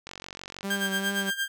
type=click train; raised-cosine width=0.2 ms; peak=-21 dBFS; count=27; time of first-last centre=0.07-0.63 s; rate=46.4 Hz
type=tone with vibrato; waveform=sawtooth; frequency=196 Hz; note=G3; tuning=in tune; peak=-26 dBFS; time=0.63-1.31 s; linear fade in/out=20 ms; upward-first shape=triangle; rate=2.5 Hz; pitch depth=32 cents each way
type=tone with tremolo; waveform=30% pulse; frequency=1593 Hz; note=G6; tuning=27 cents sharp; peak=-22 dBFS; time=0.7-1.48 s; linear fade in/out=5 ms; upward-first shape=sine; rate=8.7 Hz; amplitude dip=80%
effects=none